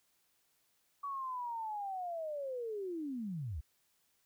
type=linear sweep; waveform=sine; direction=down; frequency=1140 to 61 Hz; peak=-37 dBFS; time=1.03-3.61 s; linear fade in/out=10 ms; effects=white hiss -75 dBFS RMS until 4.25 s